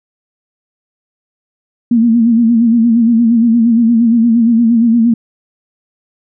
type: tone with vibrato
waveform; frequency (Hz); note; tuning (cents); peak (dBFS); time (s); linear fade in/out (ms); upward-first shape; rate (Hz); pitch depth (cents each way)
sine; 231.4; A#3; -13; -6; 1.91-5.14; 5; sine; 8.6; 68
effects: none